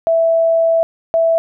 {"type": "tone bursts at uneven times", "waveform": "sine", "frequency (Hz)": 659.3, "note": "E5", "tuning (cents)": 0, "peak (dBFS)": -10, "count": 2, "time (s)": [[0.07, 0.83], [1.14, 1.38]], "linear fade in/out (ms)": 0, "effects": []}